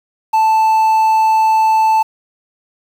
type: tone with quantisation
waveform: triangle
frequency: 880 Hz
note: A5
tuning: in tune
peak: -7 dBFS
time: 0.33-2.03 s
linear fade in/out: 10 ms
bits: 6
effects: none